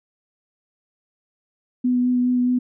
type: tone with vibrato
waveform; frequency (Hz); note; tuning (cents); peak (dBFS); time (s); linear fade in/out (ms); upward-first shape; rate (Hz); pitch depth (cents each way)
sine; 248.3; B3; +9; -16; 1.84-2.59; 10; sine; 4.8; 12
effects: none